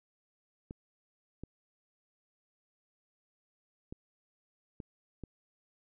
clicks, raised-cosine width 3 ms, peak -29 dBFS, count 5, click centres 0.709 / 1.436 / 3.925 / 4.802 / 5.237 s, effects none

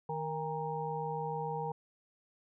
harmonic tone with a mistuned harmonic, 155.56 Hz, D#3, in tune, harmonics 1 / 3 / 5 / 6, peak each -40 / -39 / -39 / -40 dBFS, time 0.09-1.72 s, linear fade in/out 5 ms, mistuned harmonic 5, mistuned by +63 cents, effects none

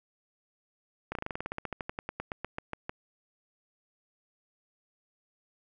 slowing click train, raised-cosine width 0.5 ms, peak -19 dBFS, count 23, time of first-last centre 1.12-2.895 s, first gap 32 ms, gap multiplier 1.08, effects none

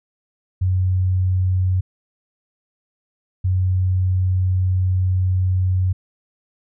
sine tone pair in turn, 92.5 / 92.5 Hz, F#2 / F#2, 0 / 0 cents, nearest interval unison, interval 0 cents, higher neither, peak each -15 dBFS, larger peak neither, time 0.61-1.81 / 3.44-5.93 s, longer second, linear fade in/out 10 ms, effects none

